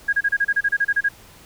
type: tone bursts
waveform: sine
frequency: 1638 Hz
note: G#6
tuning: 24 cents flat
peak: -15 dBFS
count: 13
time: 0.08-1.089 s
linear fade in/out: 10 ms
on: 49 ms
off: 31 ms
effects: pink hiss -47 dBFS RMS until 1.45 s